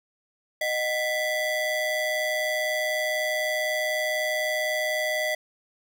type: ring-modulated tone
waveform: square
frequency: 681 Hz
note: F5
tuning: 44 cents flat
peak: -22 dBFS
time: 0.61-5.35 s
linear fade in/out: 5 ms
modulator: 1300 Hz
effects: none